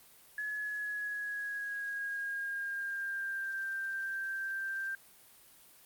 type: tone with pitch glide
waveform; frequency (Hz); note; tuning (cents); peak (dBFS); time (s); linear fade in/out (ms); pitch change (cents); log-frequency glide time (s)
sine; 1698 to 1575.2; G#6 to G6; +38 to +8; -34; 0.38-4.95; 2; -130; 0.57-3.62
effects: white hiss -59 dBFS RMS until 5.85 s + Opus 32 kbps